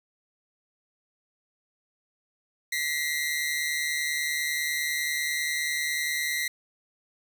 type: tone pair together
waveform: sawtooth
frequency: 1931.9 / 2082 Hz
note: B6 / C7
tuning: -39 / -9 cents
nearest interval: minor second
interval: 130 cents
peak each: -26 dBFS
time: 2.72-6.48 s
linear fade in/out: 5 ms
effects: none